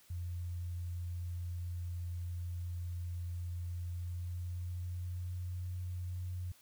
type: tone with pitch glide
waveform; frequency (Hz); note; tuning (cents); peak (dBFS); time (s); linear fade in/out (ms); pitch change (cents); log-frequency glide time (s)
sine; 87.31 to 89.82; F2 to F2; 0 to +49; -37; 0.1-6.52; 5; +49; 3.84-5.53
effects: white hiss -64 dBFS RMS until 6.61 s